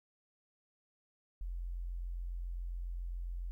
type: tone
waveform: sine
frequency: 43.65 Hz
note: F1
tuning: in tune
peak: -37 dBFS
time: 1.41-3.51 s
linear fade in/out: 0 ms
effects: 13-bit